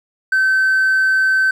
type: tone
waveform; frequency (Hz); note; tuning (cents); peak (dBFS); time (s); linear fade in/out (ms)
triangle; 1539; G6; -32; -9; 0.32-1.51; 5
effects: tanh soft clip ceiling -7 dBFS